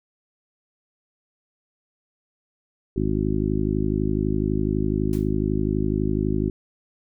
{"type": "harmonic tone", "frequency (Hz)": 52, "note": "G#1", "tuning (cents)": 3, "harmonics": [1, 2, 3, 4, 5, 6, 7], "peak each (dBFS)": [-28, -28, -28, -28, -28, -28, -28], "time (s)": [2.96, 6.5], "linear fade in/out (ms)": 5}
{"type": "noise with exponential decay", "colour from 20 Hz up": "white", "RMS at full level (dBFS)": -39, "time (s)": [5.13, 5.32], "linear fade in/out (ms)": 1, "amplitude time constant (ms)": 41}
{"effects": []}